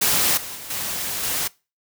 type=noise with level steps; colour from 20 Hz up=white; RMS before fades=-19 / -33 / -36 / -27 / -24 dBFS; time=0.01-1.48 s; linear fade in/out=10 ms; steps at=0.37 / 0.55 / 0.7 / 1.23 s; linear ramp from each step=5 ms; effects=noise-tail reverb RT60 0.3 s tail -23 dB re dry